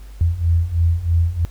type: beating tone pair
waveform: sine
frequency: 82.41 / 85.51 Hz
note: E2 / F2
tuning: 0 / -36 cents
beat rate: 3.1 Hz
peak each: -19 / -16 dBFS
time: 0.21-1.45 s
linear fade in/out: 0 ms
effects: added 50 Hz sine -34 dBFS peak until 1.5 s + pink hiss -51 dBFS RMS until 1.5 s